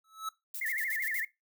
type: tone with exponential growth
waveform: square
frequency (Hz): 1300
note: E6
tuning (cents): -24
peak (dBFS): -32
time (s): 0.04-0.29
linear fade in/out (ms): 5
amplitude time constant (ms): 53
type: noise with tremolo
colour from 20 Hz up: violet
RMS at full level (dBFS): -39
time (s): 0.54-1.25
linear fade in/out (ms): 5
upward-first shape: square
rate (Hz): 8.3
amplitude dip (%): 75
type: tone with vibrato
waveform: sine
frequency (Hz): 1942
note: B6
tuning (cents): -30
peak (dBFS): -31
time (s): 0.61-1.25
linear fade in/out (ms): 5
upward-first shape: sine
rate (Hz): 13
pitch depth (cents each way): 180
effects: noise-tail reverb RT60 0.2 s tail -19 dB re dry